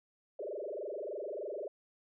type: tone with frequency modulation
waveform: sine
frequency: 499.8 Hz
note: B4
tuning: 21 cents sharp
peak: -37 dBFS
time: 0.39-1.68 s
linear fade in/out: 5 ms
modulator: 23.3 Hz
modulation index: 5.2
effects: none